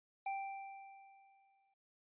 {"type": "tone with exponential decay", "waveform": "square", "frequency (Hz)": 784, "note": "G5", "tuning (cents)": 0, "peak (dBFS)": -37, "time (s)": [0.26, 1.74], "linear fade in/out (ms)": 5, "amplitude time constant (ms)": 320, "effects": ["resampled to 8000 Hz"]}